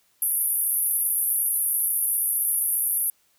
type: band-pass noise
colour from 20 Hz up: pink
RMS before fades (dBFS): -24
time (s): 0.22-3.1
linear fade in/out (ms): 2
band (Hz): 10000 to 13000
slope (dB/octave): 96
effects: white hiss -65 dBFS RMS until 3.38 s